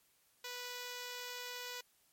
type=tone; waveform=5% pulse; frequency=492.2 Hz; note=B4; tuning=6 cents flat; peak=-31 dBFS; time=0.44-1.81 s; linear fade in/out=5 ms; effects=white hiss -72 dBFS RMS until 2.12 s + MP3 64 kbps